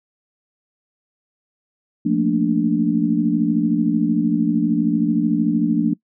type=chord; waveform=sine; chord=Bb major seventh; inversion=second; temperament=equal; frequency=174.61 / 220 / 233.1 / 293.7 Hz; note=F3 / A3 / Bb3 / D4; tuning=0 / 0 / 0 / 0 cents; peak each=-22 / -21 / -21 / -19 dBFS; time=2.05-5.94 s; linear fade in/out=10 ms; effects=noise-tail reverb RT60 0.1 s tail -22 dB re dry